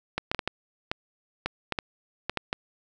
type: clicks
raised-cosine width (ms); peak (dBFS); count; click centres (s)
0.3; -11; 12; 0.18 / 0.315 / 0.347 / 0.392 / 0.476 / 0.915 / 1.46 / 1.723 / 1.788 / 2.296 / 2.373 / 2.529
effects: none